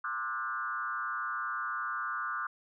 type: tone with frequency modulation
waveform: sine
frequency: 1318.5 Hz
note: E6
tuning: in tune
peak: -32 dBFS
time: 0.04-2.47 s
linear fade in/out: 5 ms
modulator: 128 Hz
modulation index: 1.7
effects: none